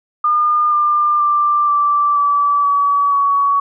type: tone with pitch steps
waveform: sine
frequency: 1211 / 1196.4 / 1182 / 1167.7 / 1153.6 / 1139.7 / 1126 Hz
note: D#6 / D6 / D6 / D6 / D6 / C#6 / C#6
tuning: -47 / +32 / +11 / -10 / -31 / +48 / +27 cents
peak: -11 dBFS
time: 0.24-3.6 s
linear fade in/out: 5 ms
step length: 480 ms
effects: none